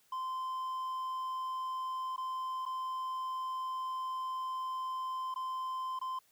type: tone with dropouts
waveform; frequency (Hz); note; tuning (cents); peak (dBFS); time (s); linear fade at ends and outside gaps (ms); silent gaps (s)
triangle; 1036; C6; -17; -33; 0.12-6.19; 5; 2.163-2.178 / 2.654-2.661 / 5.342-5.359 / 5.991-6.013
effects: white hiss -69 dBFS RMS until 6.31 s